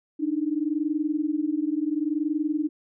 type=tone pair together; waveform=sine; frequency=293.7 / 314.4 Hz; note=D4 / D#4; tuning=0 / +18 cents; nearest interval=minor second; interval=118 cents; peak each=-26 dBFS; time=0.19-2.69 s; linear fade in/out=20 ms; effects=none

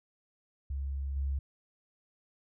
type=tone with level steps; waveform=sine; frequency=68.7 Hz; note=C#2; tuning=15 cents flat; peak=-32 / -29 dBFS; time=0.7-1.39 s; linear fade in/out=5 ms; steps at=1.16 s; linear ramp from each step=5 ms; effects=none

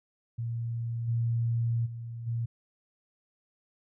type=tone with level steps; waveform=sine; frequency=116.54 Hz; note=A#2; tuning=in tune; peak=-30 / -25 / -36 / -28 dBFS; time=0.38-2.46 s; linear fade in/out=10 ms; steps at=1.07 / 1.85 / 2.26 s; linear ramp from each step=20 ms; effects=none

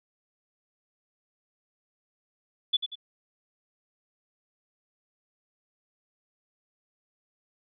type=tone with echo; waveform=sine; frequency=3455 Hz; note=A7; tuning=32 cents flat; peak=-20 dBFS; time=2.73-2.77 s; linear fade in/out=10 ms; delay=93 ms; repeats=2; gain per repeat=-8 dB; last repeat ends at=2.956 s; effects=none

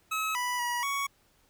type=tone with pitch steps; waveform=25% pulse; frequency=1286 / 985 / 965 / 1117 Hz; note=E6 / B5 / B5 / C#6; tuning=-43 / -5 / -40 / +13 cents; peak=-25 dBFS; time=0.11-1.07 s; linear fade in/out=10 ms; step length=240 ms; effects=pink hiss -66 dBFS RMS until 1.49 s

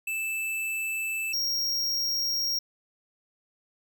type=tone pair in turn; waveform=square; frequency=2637 / 5588 Hz; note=E7 / F8; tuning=0 / 0 cents; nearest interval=octave + minor second; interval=1300 cents; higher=second; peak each=-29 / -26 dBFS; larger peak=second; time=0.07-1.33 / 1.33-2.59 s; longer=neither; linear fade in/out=5 ms; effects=none

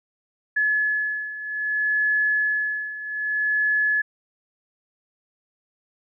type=beating tone pair; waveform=sine; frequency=1708 / 1708.62 Hz; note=G#6 / G#6; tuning=+48 / +49 cents; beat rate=0.62 Hz; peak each=-26 / -22 dBFS; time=0.56-4.02 s; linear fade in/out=10 ms; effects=none

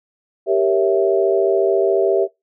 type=chord; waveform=sine; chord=G diminished seventh; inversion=none; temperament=equal; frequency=392 / 466.2 / 554.4 / 659.3 Hz; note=G4 / Bb4 / Db5 / Fb5; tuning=0 / 0 / 0 / 0 cents; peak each=-16 / -21 / -22 / -18 dBFS; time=0.46-2.28 s; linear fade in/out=50 ms; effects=noise-tail reverb RT60 0.2 s tail -23 dB re dry

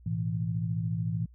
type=chord; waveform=sine; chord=A suspended second; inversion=none; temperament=just; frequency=110 / 123.75 / 165 Hz; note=A2 / B2 / E3; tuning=0 / +4 / +2 cents; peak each=-31 / -36 / -31 dBFS; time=0.06-1.26 s; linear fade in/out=5 ms; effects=added 60 Hz sine -51 dBFS peak until 1.34 s

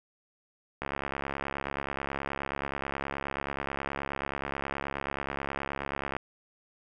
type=click train; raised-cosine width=0.5 ms; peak=-17 dBFS; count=372; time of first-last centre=0.82-6.166 s; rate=69.4 Hz; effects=none

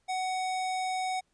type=tone; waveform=square; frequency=746 Hz; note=F#5; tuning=14 cents sharp; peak=-30 dBFS; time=0.08-1.21 s; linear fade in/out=20 ms; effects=pink hiss -74 dBFS RMS until 1.33 s + resampled to 22050 Hz

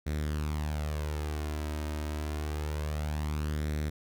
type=tone with flanger; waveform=sawtooth; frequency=75.5 Hz; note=D2; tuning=48 cents sharp; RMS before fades=-33 dBFS; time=0.06-3.9 s; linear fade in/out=10 ms; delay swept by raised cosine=0.51 to 3.21 ms; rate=0.27 Hz; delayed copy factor=+0.55; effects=none

